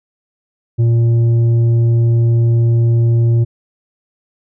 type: tone with tanh clipping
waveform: sine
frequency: 116.54 Hz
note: A#2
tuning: in tune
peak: -10 dBFS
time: 0.78-3.45 s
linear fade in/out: 20 ms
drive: 6 dB
effects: none